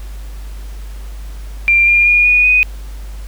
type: tone with pitch steps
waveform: sine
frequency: 2377 / 2405 / 2433 / 2461 / 2489 Hz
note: D7 / D7 / D#7 / D#7 / D#7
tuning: +20 / +41 / -39 / -20 / 0 cents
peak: -7 dBFS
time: 1.68-2.63 s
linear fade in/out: 0 ms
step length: 190 ms
effects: added 50 Hz sine -25 dBFS peak until 3.27 s + pink hiss -42 dBFS RMS until 3.27 s

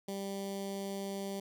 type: tone with notch filter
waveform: 15% pulse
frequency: 196.8 Hz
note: G3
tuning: 7 cents sharp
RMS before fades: -39 dBFS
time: 0.08-1.4 s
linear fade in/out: 5 ms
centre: 1500 Hz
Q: 0.68
effects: none

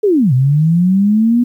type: linear two-way sweep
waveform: sine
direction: down then up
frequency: 440 to 123.47 to 245.6 Hz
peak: -8 dBFS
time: 0.03-1.44 s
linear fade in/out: 10 ms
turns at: 0.33 s
effects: 8-bit

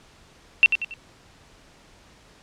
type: tone with echo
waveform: sine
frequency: 2704 Hz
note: E7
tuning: 43 cents sharp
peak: -9 dBFS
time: 0.63-0.66 s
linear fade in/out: 0 ms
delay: 93 ms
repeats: 3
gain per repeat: -8 dB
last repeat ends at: 0.939 s
effects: pink hiss -53 dBFS RMS until 2.42 s + low-pass 7000 Hz 12 dB/octave

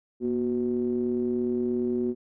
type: ring-modulated tone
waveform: triangle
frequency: 64.7 Hz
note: C2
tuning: 19 cents flat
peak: -19 dBFS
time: 0.2-2.15 s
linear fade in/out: 50 ms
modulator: 305 Hz
effects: none

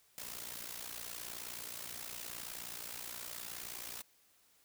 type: noise with amplitude modulation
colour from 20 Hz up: white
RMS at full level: -42 dBFS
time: 0.18-4.02 s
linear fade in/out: 0 ms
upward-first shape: sine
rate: 59.1 Hz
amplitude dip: 75%
effects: white hiss -69 dBFS RMS until 4.64 s

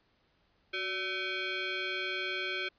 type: tone with frequency modulation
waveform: sine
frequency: 370.7 Hz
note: F#4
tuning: 3 cents sharp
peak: -32 dBFS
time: 0.73-2.69 s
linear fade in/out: 10 ms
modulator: 950 Hz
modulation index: 3.4
effects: pink hiss -71 dBFS RMS until 2.78 s + resampled to 11025 Hz

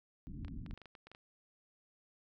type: low-pass noise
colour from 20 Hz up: pink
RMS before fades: -45 dBFS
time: 0.27-0.74 s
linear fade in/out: 0 ms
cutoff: 290 Hz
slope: 48 dB/octave
type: clicks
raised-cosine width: 0.3 ms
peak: -38 dBFS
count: 11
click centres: 0.448 / 0.482 / 0.663 / 0.71 / 0.776 / 0.817 / 0.857 / 0.952 / 1.07 / 1.116 / 1.149 s
effects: none

